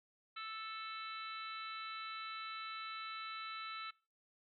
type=harmonic tone; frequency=440 Hz; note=A4; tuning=in tune; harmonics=3 / 4 / 5 / 6 / 7 / 8 / 9; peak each=-45 / -56 / -52 / -53 / -57 / -62 / -51 dBFS; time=0.36-3.91 s; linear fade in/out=10 ms; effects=noise-tail reverb RT60 0.4 s tail -25 dB re dry